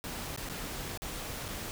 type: noise with dropouts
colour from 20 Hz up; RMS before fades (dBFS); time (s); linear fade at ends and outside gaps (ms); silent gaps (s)
pink; -39; 0.04-1.71; 0; 0.362-0.375 / 0.489-0.497 / 0.975-1.02 / 1.482-1.486
effects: none